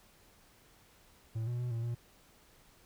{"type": "tone with pitch steps", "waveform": "triangle", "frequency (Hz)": [112.2, 121, 122.8, 115.4, 118.6], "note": ["A2", "B2", "B2", "A#2", "A#2"], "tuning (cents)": [34, -35, -9, -17, 30], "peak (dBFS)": -31, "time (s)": [1.35, 1.95], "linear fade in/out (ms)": 10, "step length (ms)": 120, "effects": ["pink hiss -63 dBFS RMS until 2.85 s"]}